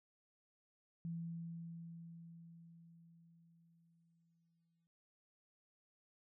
sine tone with exponential decay, 167.3 Hz, E3, 26 cents sharp, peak -40 dBFS, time 1.05-4.87 s, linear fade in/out 0 ms, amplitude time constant 830 ms, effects noise-tail reverb RT60 0.5 s tail -24 dB re dry

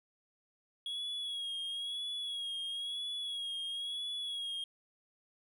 triangle tone with vibrato, 3322 Hz, G#7, in tune, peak -35 dBFS, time 0.86-4.64 s, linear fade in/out 2 ms, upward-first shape sine, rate 1 Hz, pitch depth 47 cents each way, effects none

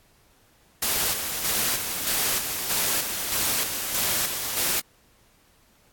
white noise with tremolo, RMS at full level -24 dBFS, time 0.82-4.8 s, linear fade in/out 5 ms, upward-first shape square, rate 1.6 Hz, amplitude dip 45%, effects pink hiss -60 dBFS RMS until 5.92 s + AAC 64 kbps

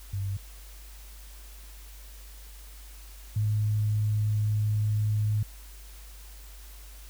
sine tone pair in turn, 98 / 106.14 Hz, G2 / G#2, 0 / +38 cents, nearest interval minor second, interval 138 cents, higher second, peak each -28 / -23 dBFS, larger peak second, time 0.13-0.37 / 3.36-5.43 s, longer second, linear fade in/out 5 ms, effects added 50 Hz sine -44 dBFS peak until 7.09 s + white hiss -52 dBFS RMS until 7.09 s

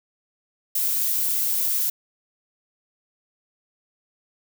violet noise, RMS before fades -23 dBFS, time 0.75-1.9 s, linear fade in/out 5 ms, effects none

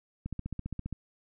click train, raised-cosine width 5 ms, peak -23 dBFS, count 11, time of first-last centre 0.26-0.927 s, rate 15 Hz, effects none

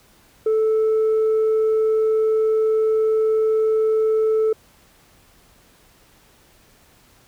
sine tone, 438.2 Hz, A4, 7 cents flat, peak -13 dBFS, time 0.46-4.53 s, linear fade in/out 5 ms, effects tanh soft clip ceiling -14 dBFS + pink hiss -54 dBFS RMS until 7.27 s

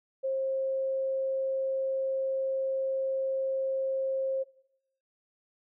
sine tone, 533 Hz, C5, 32 cents sharp, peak -27 dBFS, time 0.23-4.44 s, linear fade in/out 20 ms, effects noise-tail reverb RT60 0.8 s tail -20 dB re dry

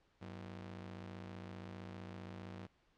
sawtooth ring-modulated tone, 141.5 Hz, C#3, 36 cents sharp, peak -40 dBFS, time 0.21-2.67 s, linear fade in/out 10 ms, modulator 43.1 Hz, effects pink hiss -74 dBFS RMS until 2.97 s + low-pass 4000 Hz 12 dB/octave

